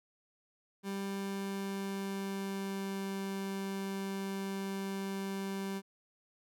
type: tone with pitch glide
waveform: 30% pulse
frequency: 196.7 to 194.89 Hz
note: G3 to G3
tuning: +6 to -10 cents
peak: -33 dBFS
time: 0.83-5.82 s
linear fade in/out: 50 ms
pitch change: -16 cents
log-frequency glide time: 1.08-3.14 s
effects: none